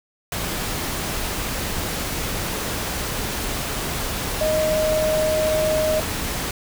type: tone in noise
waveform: sine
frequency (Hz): 622.3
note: D#5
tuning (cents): 0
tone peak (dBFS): -18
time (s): 4.41-6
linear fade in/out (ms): 2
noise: pink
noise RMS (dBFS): -26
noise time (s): 0.32-6.51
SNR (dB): +5
effects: none